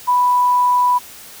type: tone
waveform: sine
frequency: 987.8 Hz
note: B5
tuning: in tune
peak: -11 dBFS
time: 0.07-0.99 s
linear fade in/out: 20 ms
effects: white hiss -38 dBFS RMS until 1.4 s